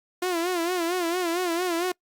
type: tone with vibrato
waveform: sawtooth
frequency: 349.2 Hz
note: F4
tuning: in tune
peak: -20 dBFS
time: 0.22-1.92 s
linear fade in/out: 5 ms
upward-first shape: sine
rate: 4.4 Hz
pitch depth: 96 cents each way
effects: noise-tail reverb RT60 0.1 s tail -25 dB re dry + Opus 48 kbps